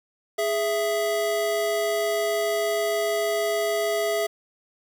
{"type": "tone pair together", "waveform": "square", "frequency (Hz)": [415.3, 663.3], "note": ["G#4", "E5"], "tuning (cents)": [0, 11], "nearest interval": "minor sixth", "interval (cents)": 811, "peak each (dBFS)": [-27, -25], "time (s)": [0.38, 4.27], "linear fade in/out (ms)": 10, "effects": ["8-bit"]}